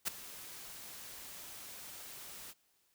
white noise with ADSR envelope, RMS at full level -32 dBFS, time 0.05-2.54 s, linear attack 29 ms, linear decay 7 ms, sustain -17 dB, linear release 39 ms, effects white hiss -74 dBFS RMS until 2.94 s

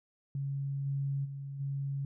sine tone with level steps, 138.7 Hz, C#3, 1 cent sharp, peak -32 / -30 / -38 / -32 dBFS, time 0.35-2.05 s, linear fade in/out 2 ms, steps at 0.85 / 1.24 / 1.59 s, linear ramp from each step 20 ms, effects none

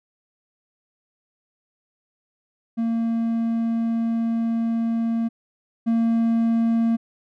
triangle tone pair in turn, 229.1 / 229.1 Hz, A#3 / A#3, -30 / -30 cents, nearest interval unison, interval 0 cents, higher neither, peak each -18 / -15 dBFS, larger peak second, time 2.77-5.29 / 5.86-6.97 s, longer first, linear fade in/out 20 ms, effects none

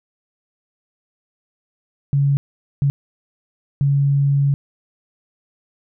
sine tone bursts at uneven times, 140.4 Hz, C#3, 22 cents sharp, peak -13 dBFS, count 3, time 2.13-2.37 / 2.82-2.9 / 3.81-4.54 s, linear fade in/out 0 ms, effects none

